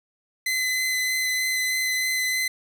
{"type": "tone with vibrato", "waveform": "sawtooth", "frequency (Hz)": 2032, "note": "B6", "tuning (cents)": 49, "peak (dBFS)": -19, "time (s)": [0.46, 2.48], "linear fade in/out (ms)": 5, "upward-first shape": "sine", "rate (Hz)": 3.2, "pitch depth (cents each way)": 10, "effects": []}